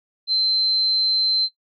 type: tone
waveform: sine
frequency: 4100 Hz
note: C8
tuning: 36 cents flat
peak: -17 dBFS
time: 0.27-1.49 s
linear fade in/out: 50 ms
effects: noise-tail reverb RT60 0.1 s tail -18 dB re dry

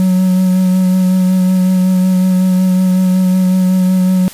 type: tone with vibrato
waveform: triangle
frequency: 185 Hz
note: F#3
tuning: in tune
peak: -6 dBFS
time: 0-4.28 s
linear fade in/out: 0 ms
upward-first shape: sine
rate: 5.4 Hz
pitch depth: 16 cents each way
effects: white hiss -33 dBFS RMS until 4.33 s + resampled to 32000 Hz

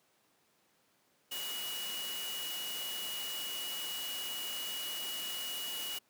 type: tone in noise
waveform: sine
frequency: 2915 Hz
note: F#7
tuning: 26 cents flat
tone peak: -39 dBFS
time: 1.31-5.99 s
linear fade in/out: 10 ms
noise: white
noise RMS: -42 dBFS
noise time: 1.31-5.99 s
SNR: 0 dB
effects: pink hiss -71 dBFS RMS until 6.09 s + high-pass 200 Hz 12 dB/octave

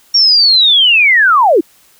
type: linear sweep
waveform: sine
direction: down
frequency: 5600 to 282.6 Hz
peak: -5 dBFS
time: 0.14-1.61 s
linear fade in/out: 10 ms
effects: white hiss -48 dBFS RMS until 1.99 s

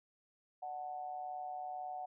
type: tone with amplitude modulation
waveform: sine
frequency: 740 Hz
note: F#5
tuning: in tune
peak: -37 dBFS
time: 0.62-2.06 s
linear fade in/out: 10 ms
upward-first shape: sine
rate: 142 Hz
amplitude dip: 65%
effects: none

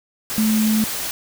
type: tone in noise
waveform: sine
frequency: 217.5 Hz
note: A3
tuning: 20 cents flat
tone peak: -15 dBFS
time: 0.38-0.84 s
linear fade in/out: 0 ms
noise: white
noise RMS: -26 dBFS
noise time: 0.3-1.11 s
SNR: +8 dB
effects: none

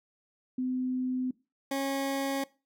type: tone pair in turn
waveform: sine / 20% pulse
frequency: 255 / 273.6 Hz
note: C4 / C#4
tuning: -44 / -23 cents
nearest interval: minor second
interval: 121 cents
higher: second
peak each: -28 / -24 dBFS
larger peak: second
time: 0.58-1.31 / 1.71-2.44 s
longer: neither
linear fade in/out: 5 ms
effects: noise-tail reverb RT60 0.3 s tail -21 dB re dry

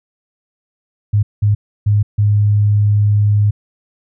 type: tone bursts at uneven times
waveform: sine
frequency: 103.8 Hz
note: G#2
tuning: in tune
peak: -9 dBFS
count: 4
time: 1.13-1.23 / 1.42-1.55 / 1.86-2.03 / 2.18-3.51 s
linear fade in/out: 10 ms
effects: none

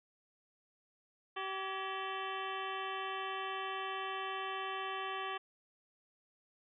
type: harmonic tone with a mistuned harmonic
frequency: 384.5 Hz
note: G4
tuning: 33 cents flat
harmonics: 1 / 2 / 3 / 4 / 5 / 6 / 7 / 8 / 9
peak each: -45 / -44 / -41 / -47 / -49 / -53 / -49 / -48 / -54 dBFS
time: 1.36-5.38 s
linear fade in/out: 10 ms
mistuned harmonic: 4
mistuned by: +150 cents
effects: none

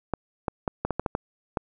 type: clicks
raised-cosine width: 1 ms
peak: -11 dBFS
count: 9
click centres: 0.137 / 0.482 / 0.678 / 0.85 / 0.907 / 0.996 / 1.062 / 1.151 / 1.572 s
effects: none

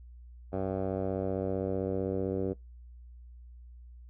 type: tone with low-pass filter sweep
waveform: 10% pulse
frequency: 95.6 Hz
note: G2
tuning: 43 cents flat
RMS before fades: -32 dBFS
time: 0.52-2.54 s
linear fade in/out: 20 ms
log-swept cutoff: 750 to 440 Hz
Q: 2.1
effects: noise-tail reverb RT60 0.2 s tail -25 dB re dry + added 60 Hz sine -47 dBFS peak until 4.09 s

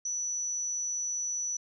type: tone with amplitude modulation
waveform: sine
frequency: 5930 Hz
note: F#8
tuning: 3 cents sharp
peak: -29 dBFS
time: 0.05-1.57 s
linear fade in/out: 5 ms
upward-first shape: sine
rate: 255 Hz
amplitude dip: 25%
effects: none

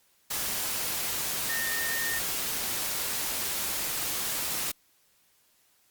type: tone in noise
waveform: sine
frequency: 1832 Hz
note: A#6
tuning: 31 cents flat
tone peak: -31 dBFS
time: 1.49-2.19 s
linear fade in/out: 10 ms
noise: white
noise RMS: -31 dBFS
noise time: 0.3-4.72 s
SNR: -3 dB
effects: white hiss -66 dBFS RMS until 5.9 s + Opus 48 kbps

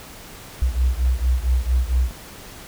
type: beating tone pair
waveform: sine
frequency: 61 / 65.4 Hz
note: B1 / C2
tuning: -21 / 0 cents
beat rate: 4.4 Hz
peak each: -18 / -20 dBFS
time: 0.62-2.11 s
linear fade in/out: 0 ms
effects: tanh soft clip ceiling -9 dBFS + pink hiss -40 dBFS RMS until 2.67 s

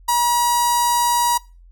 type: tone with notch filter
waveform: sawtooth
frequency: 960 Hz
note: B5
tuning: 49 cents flat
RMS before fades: -17 dBFS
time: 0.08-1.38 s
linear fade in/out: 10 ms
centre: 2300 Hz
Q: 0.56
effects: noise-tail reverb RT60 0.3 s tail -22 dB re dry + added 43 Hz sine -43 dBFS peak until 1.71 s

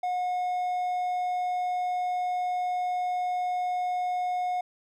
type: tone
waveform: triangle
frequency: 724 Hz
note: F#5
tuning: 38 cents flat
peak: -24 dBFS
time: 0.03-4.61 s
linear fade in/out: 5 ms
effects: none

